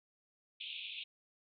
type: band-pass noise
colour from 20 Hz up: white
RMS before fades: -45 dBFS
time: 0.6-1.04 s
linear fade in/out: 10 ms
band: 2400 to 3700 Hz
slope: 96 dB/octave
effects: none